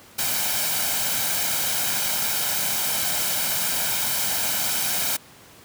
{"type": "noise with comb filter", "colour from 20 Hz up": "white", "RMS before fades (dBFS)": -24, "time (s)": [0.18, 5.17], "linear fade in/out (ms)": 10, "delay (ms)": 1.3, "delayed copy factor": 0.55, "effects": ["pink hiss -48 dBFS RMS until 5.64 s", "high-pass 100 Hz 12 dB/octave"]}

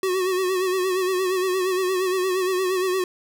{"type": "tone with vibrato", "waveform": "square", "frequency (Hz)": 371.7, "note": "F#4", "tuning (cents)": 8, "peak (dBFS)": -21, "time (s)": [0.03, 3.04], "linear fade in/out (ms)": 2, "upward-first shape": "sine", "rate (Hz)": 8.6, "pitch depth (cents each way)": 54, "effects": []}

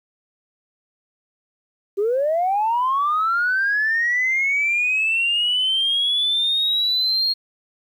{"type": "linear sweep", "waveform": "sine", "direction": "up", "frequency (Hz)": [383.7, 4275], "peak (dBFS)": -16, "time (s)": [1.97, 7.34], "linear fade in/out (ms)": 20, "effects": ["tanh soft clip ceiling -13 dBFS", "9-bit"]}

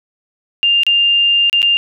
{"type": "tone with dropouts", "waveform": "sine", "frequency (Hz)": 2800, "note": "F7", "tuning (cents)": 4, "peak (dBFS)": -9, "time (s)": [0.63, 1.77], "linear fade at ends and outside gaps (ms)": 0, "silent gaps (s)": [[0.834, 0.866], [1.497, 1.529], [1.619, 1.628]], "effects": []}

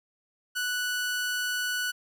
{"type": "tone", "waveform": "sawtooth", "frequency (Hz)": 1480, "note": "F#6", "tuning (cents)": 0, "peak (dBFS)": -24, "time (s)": [0.55, 1.92], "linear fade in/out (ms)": 20, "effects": []}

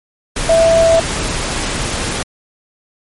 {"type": "tone in noise", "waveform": "sine", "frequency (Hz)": 659.3, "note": "E5", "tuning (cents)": 0, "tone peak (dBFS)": -7, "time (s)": [0.49, 1], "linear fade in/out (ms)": 5, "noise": "pink", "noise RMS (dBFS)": -19, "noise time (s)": [0.36, 2.23], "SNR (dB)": 9, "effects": ["MP3 48 kbps"]}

